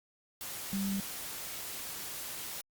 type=tone in noise; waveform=sine; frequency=196.3 Hz; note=G3; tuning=3 cents sharp; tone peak=-31 dBFS; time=0.73-1 s; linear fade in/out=0 ms; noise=white; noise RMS=-41 dBFS; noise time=0.41-2.61 s; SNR=+7 dB; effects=Opus 48 kbps